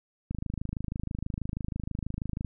click train, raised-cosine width 5 ms, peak -20 dBFS, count 57, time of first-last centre 0.31-2.447 s, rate 26.2 Hz, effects none

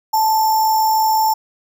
sine tone with sample-and-hold, 877 Hz, A5, 6 cents flat, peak -12 dBFS, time 0.13-1.34 s, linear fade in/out 10 ms, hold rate 6300 Hz, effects none

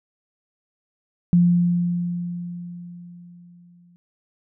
sine tone with exponential decay, 174.61 Hz, F3, in tune, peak -11 dBFS, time 1.33-3.96 s, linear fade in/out 0 ms, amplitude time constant 570 ms, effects none

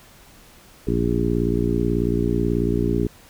harmonic tone with a mistuned harmonic, 58.27 Hz, A#1, in tune, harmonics 1 / 2 / 3 / 4 / 5 / 6 / 7, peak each -26 / -26 / -26 / -26 / -26 / -26 / -26 dBFS, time 0.87-3.07 s, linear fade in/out 5 ms, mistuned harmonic 1, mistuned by -130 cents, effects pink hiss -49 dBFS RMS until 3.29 s

